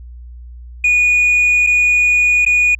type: tone with dropouts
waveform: sine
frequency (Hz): 2457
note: D#7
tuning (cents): -22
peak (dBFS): -7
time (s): 0.84-2.75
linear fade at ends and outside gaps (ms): 5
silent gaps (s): 1.666-1.67 / 2.451-2.462
effects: tanh soft clip ceiling -8 dBFS + added 60 Hz sine -31 dBFS peak until 2.79 s